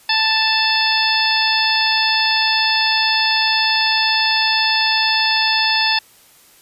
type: harmonic tone with a mistuned harmonic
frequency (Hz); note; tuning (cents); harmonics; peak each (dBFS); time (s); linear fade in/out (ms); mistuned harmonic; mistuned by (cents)
882; A5; +4; 1 / 2 / 3 / 4 / 5 / 6; -21 / -21 / -21 / -21 / -21 / -21; 0.09-5.99; 5; 6; -52
effects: white hiss -49 dBFS RMS until 6.61 s + resampled to 32000 Hz